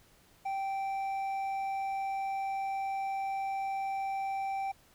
sine tone with hard clipping, 780 Hz, G5, 9 cents flat, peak -33 dBFS, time 0.45-4.72 s, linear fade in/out 10 ms, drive 5 dB, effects pink hiss -63 dBFS RMS until 4.94 s

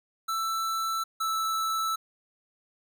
square tone pair in turn, 1327 / 1316.3 Hz, E6 / E6, +11 / -3 cents, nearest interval unison, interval 14 cents, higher first, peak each -28 / -27 dBFS, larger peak second, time 0.28-1.04 / 1.2-1.96 s, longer neither, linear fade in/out 10 ms, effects none

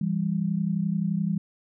sine tone pair together, 167.3 / 198.9 Hz, E3 / G3, +26 / +25 cents, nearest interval minor third, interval 299 cents, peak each -26 dBFS, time 0.01-1.38 s, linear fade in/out 5 ms, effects none

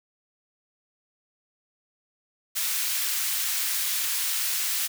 white high-pass noise, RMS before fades -27 dBFS, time 2.55-4.88 s, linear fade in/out 20 ms, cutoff 1600 Hz, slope 12 dB/octave, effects none

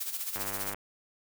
blue noise with tremolo, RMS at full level -33 dBFS, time 0-0.74 s, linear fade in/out 10 ms, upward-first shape sine, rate 15 Hz, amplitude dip 65%
click train, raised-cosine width 0.5 ms, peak -23 dBFS, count 39, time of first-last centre 0.36-0.746 s, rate 98.5 Hz
effects none

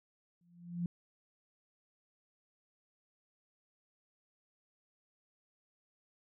sine tone with exponential growth, 173.5 Hz, F3, 11 cents flat, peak -30 dBFS, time 0.41-0.86 s, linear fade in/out 2 ms, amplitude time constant 97 ms, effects none

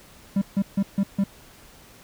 triangle tone bursts, 197.4 Hz, G3, 12 cents sharp, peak -16 dBFS, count 5, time 0.36-1.24 s, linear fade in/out 5 ms, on 56 ms, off 150 ms, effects pink hiss -50 dBFS RMS until 2.03 s

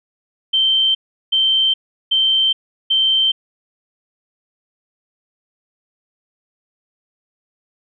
sine tone bursts, 3119 Hz, G7, 9 cents flat, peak -12 dBFS, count 4, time 0.53-3.32 s, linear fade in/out 10 ms, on 420 ms, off 370 ms, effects none

